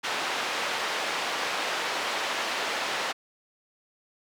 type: band-pass noise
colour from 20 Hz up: pink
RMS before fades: -30 dBFS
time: 0.03-3.13 s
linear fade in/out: 20 ms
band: 620 to 4300 Hz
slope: 12 dB/octave
effects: none